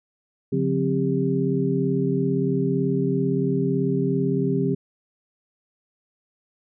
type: tone cluster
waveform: sine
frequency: 141.4 / 179.3 / 262.4 / 398.5 Hz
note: C#3 / F3 / C4 / G4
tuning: +35 / +46 / +5 / +28 cents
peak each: -25 dBFS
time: 0.52-4.75 s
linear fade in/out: 10 ms
effects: none